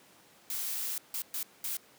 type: noise bursts at uneven times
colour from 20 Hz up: blue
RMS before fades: -35 dBFS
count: 4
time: 0.5-0.98 / 1.14-1.22 / 1.34-1.43 / 1.64-1.77 s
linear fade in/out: 2 ms
effects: pink hiss -59 dBFS RMS until 1.98 s + high-pass 200 Hz 12 dB/octave